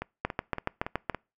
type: two click trains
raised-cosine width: 0.5 ms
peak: -18 / -12 dBFS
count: 5 / 7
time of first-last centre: 0.02-1.147 / 0.25-1.097 s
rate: 3.55 / 7.08 Hz
effects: noise-tail reverb RT60 0.3 s tail -25 dB re dry